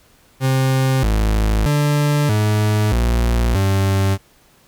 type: tone with pitch steps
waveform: 40% pulse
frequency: 132.2 / 53.3 / 146.9 / 106.1 / 58.6 / 97.3 Hz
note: C3 / G#1 / D3 / G#2 / A#1 / G2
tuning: +18 / +46 / +1 / +38 / +10 / -12 cents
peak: -13 dBFS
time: 0.4-4.18 s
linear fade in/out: 50 ms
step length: 630 ms
effects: pink hiss -53 dBFS RMS until 4.67 s